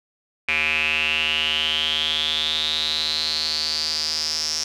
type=tone with band-pass filter sweep; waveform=square; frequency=77.78 Hz; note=D#2; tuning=in tune; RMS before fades=-23 dBFS; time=0.48-4.64 s; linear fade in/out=5 ms; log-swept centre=2400 to 5500 Hz; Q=9.4; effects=none